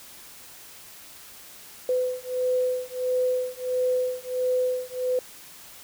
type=beating tone pair; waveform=sine; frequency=504 / 505.5 Hz; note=B4 / B4; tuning=+35 / +40 cents; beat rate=1.5 Hz; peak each=-26 dBFS; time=1.89-5.19 s; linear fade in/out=2 ms; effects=white hiss -46 dBFS RMS until 5.83 s